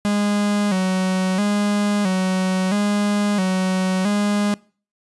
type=tone with vibrato; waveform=45% pulse; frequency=196 Hz; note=G3; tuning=in tune; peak=-17 dBFS; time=0.05-4.54 s; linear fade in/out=0 ms; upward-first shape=square; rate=0.75 Hz; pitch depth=84 cents each way; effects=noise-tail reverb RT60 0.4 s tail -23 dB re dry + resampled to 24000 Hz